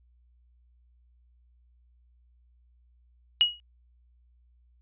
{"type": "tone with exponential decay", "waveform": "sine", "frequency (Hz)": 2900, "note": "F#7", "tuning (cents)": -35, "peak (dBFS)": -14, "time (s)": [3.41, 3.6], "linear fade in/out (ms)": 0, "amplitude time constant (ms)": 40, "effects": ["added 60 Hz sine -59 dBFS peak until 4.81 s", "resampled to 8000 Hz"]}